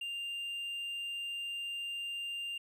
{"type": "tone", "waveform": "triangle", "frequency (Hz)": 2794, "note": "F7", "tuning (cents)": 0, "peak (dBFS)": -35, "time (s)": [0.01, 2.58], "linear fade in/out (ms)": 5, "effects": []}